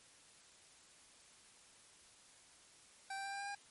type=tone with pitch steps; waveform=25% pulse; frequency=780 / 785.4 / 790.9 / 796.4 / 801.9 / 807.5 Hz; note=G5 / G5 / G5 / G5 / G5 / G#5; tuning=-9 / +3 / +15 / +27 / +39 / -49 cents; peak=-38 dBFS; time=3.1-3.55 s; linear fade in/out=5 ms; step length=75 ms; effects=white hiss -63 dBFS RMS until 3.7 s + MP3 48 kbps